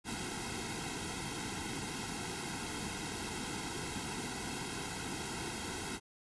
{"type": "noise with comb filter", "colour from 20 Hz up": "pink", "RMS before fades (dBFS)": -40, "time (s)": [0.04, 6], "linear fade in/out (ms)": 50, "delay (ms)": 1.7, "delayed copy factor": -0.9, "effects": ["resampled to 24000 Hz"]}